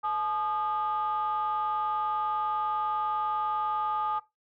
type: ring-modulated tone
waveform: triangle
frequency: 185 Hz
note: F#3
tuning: in tune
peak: -21 dBFS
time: 0.03-4.2 s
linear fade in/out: 20 ms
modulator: 1040 Hz
effects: noise-tail reverb RT60 0.2 s tail -18 dB re dry + tanh soft clip ceiling -20 dBFS